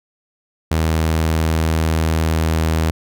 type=tone; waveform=sawtooth; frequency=80.2 Hz; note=E2; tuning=47 cents flat; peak=-11 dBFS; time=0.71-2.91 s; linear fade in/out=5 ms; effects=none